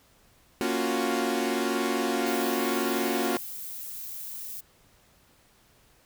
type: chord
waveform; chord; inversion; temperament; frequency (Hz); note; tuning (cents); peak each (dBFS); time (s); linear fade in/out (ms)
sawtooth; Gb major seventh; first; equal; 233.1 / 277.2 / 349.2 / 370; Bb3 / Db4 / F4 / Gb4; 0 / 0 / 0 / 0; -27; 0.61-3.37; 0
type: noise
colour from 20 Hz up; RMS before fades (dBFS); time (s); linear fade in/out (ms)
violet; -38; 2.26-4.61; 10
effects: pink hiss -61 dBFS RMS until 6.05 s

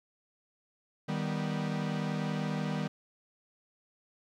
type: chord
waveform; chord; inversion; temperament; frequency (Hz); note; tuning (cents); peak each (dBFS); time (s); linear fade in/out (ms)
45% pulse; Eb augmented; none; equal with one note detuned; 155.56 / 196 / 246.1; Eb3 / G3 / B3; 0 / 0 / -6; -34 / -35 / -38; 1.08-2.88; 10
effects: low-pass 5000 Hz 12 dB/octave + 11-bit

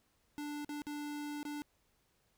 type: tone with dropouts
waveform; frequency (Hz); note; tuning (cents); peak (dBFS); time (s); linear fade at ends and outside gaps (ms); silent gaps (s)
square; 294; D4; +2; -40; 0.38-1.62; 0; 0.647-0.692 / 0.819-0.868 / 1.43-1.452
effects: pink hiss -75 dBFS RMS until 2.37 s

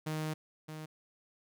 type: tone pair in turn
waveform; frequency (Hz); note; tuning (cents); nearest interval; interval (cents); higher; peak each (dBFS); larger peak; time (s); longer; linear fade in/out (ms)
sawtooth; 155.56 / 155.56; D#3 / D#3; 0 / 0; unison; 0; neither; -30 / -38; first; 0.06-0.34 / 0.68-0.86; first; 10
effects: none

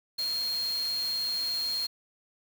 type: tone in noise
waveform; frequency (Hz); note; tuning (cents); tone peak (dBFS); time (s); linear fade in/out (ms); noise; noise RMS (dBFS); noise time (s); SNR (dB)
sine; 4236; C8; +21; -28; 0.18-1.87; 10; white; -42; 0.18-1.87; +11
effects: none

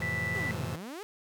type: chord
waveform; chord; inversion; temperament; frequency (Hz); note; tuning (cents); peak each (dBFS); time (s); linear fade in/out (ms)
sawtooth; F major seventh; none; just; 87.31 / 109.13 / 130.96 / 163.7; F2 / A2 / C3 / E3; 0 / -14 / +2 / -12; -35 / -34 / -35 / -34; 0-0.76; 5
type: tone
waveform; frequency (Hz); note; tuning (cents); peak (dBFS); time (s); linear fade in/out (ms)
sine; 1975.5; B6; 0; -31; 0.02-0.51; 0
type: exponential two-way sweep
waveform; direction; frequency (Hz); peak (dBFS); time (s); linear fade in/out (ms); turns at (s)
sawtooth; down then up; 442.4 to 110 to 442.4; -35; 0.35-1.03; 0; 0.67
effects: none

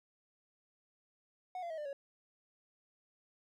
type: tone with pitch steps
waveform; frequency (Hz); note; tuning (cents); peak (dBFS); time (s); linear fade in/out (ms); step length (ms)
triangle; 735 / 685.8 / 639.9 / 597 / 557; F#5 / F5 / D#5 / D5 / C#5; -12 / -32 / +48 / +28 / +8; -37; 1.55-1.93; 2; 76
effects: none

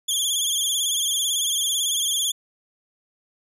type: tone with vibrato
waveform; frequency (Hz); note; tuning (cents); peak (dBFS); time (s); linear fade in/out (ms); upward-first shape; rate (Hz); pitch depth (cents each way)
20% pulse; 3322; G#7; 0; -15; 0.08-2.32; 10; sine; 18; 84
effects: none

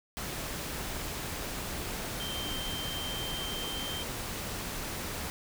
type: tone in noise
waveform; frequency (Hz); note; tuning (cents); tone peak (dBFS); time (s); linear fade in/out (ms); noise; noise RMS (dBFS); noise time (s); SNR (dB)
sine; 3136; G7; 0; -37; 2.2-4.03; 0; pink; -37; 0.17-5.3; -3
effects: none

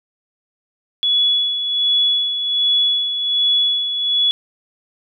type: tone with tremolo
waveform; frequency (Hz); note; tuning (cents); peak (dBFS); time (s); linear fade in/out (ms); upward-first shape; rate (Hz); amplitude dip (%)
sine; 3395; G#7; +37; -12; 1.03-4.31; 0; sine; 1.3; 55
effects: none

